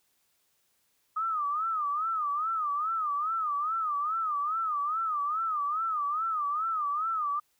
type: tone with vibrato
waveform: sine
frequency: 1240 Hz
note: D#6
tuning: 6 cents flat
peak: -27 dBFS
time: 1.16-7.4 s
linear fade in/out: 10 ms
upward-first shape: sine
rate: 2.4 Hz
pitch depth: 140 cents each way
effects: white hiss -72 dBFS RMS until 7.59 s